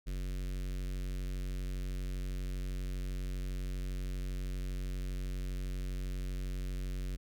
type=tone with notch filter; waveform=square; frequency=46.27 Hz; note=F#1; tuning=1 cent sharp; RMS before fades=-37 dBFS; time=0.06-7.17 s; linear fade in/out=20 ms; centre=870 Hz; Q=0.55; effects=none